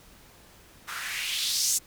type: noise with band-pass filter sweep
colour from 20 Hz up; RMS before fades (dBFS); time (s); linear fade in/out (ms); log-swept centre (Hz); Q
blue; -29; 0.87-1.79; 20; 1200 to 7300; 2.7
effects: pink hiss -54 dBFS RMS until 1.86 s